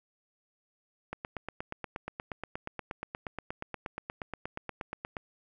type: click train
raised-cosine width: 0.5 ms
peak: -21 dBFS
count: 35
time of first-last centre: 1.13-5.168 s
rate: 8.42 Hz
effects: none